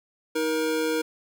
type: tone pair together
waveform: square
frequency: 315.8 / 473.2 Hz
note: D#4 / A#4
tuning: +26 / +26 cents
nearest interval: perfect fifth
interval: 700 cents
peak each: -28 / -26 dBFS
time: 0.35-1.02 s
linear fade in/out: 10 ms
effects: none

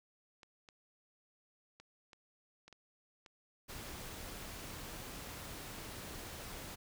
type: clicks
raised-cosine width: 0.2 ms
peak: -38 dBFS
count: 9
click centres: 0.432 / 0.688 / 1.8 / 2.132 / 2.68 / 2.727 / 3.262 / 3.778 / 3.866 s
type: noise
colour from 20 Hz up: pink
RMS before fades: -47 dBFS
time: 3.68-6.76 s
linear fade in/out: 20 ms
effects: none

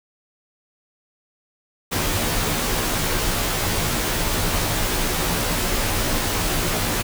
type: noise with comb filter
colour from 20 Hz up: pink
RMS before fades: -22 dBFS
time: 1.91-7.03 s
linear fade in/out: 20 ms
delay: 15 ms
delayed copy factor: -1
effects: none

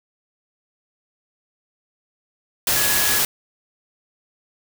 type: tone in noise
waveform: sine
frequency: 1684 Hz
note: G#6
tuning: 24 cents sharp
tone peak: -26 dBFS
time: 2.76-3.19 s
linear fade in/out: 2 ms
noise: white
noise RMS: -19 dBFS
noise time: 2.67-3.25 s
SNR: -10 dB
effects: none

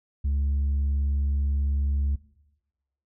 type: tone with tanh clipping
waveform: sine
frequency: 70.4 Hz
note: C#2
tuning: 27 cents sharp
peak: -23 dBFS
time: 0.24-2.16 s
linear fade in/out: 10 ms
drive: 3 dB
effects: noise-tail reverb RT60 1.0 s tail -19 dB re dry

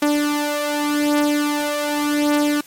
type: beating tone pair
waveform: sawtooth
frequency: 293.7 / 294.56 Hz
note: D4 / D4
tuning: 0 / +5 cents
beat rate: 0.86 Hz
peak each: -18 / -15 dBFS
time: 0.02-2.61 s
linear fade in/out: 5 ms
effects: white hiss -46 dBFS RMS until 2.66 s + MP3 64 kbps

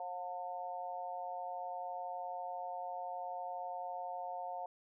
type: harmonic tone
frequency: 179.4 Hz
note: F3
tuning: 47 cents sharp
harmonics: 3 / 4 / 5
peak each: -48 / -41 / -45 dBFS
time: 0-4.66 s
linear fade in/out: 2 ms
effects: none

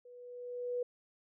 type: tone with level ramp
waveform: sine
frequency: 490.2 Hz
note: B4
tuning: 13 cents flat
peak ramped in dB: -52 to -31 dBFS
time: 0.05-0.83 s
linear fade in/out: 5 ms
effects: none

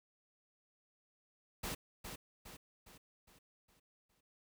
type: noise with echo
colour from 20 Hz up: pink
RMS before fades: -41 dBFS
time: 1.63-1.75 s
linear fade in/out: 10 ms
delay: 410 ms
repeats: 6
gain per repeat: -6 dB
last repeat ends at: 4.21 s
effects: none

